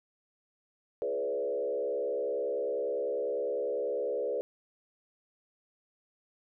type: tone with frequency modulation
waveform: sine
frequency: 493.9 Hz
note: B4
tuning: in tune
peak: -29 dBFS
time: 1.02-4.41 s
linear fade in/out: 0 ms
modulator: 69.8 Hz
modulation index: 1.3
effects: none